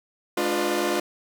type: tone cluster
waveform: sawtooth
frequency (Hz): 212.6 / 295.3 / 353 / 500 / 606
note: G#3 / D4 / F4 / B4 / D#5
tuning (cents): +41 / +10 / +19 / +21 / -46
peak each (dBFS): -29 / -26 / -21 / -27 / -28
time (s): 0.37-1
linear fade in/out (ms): 5
effects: none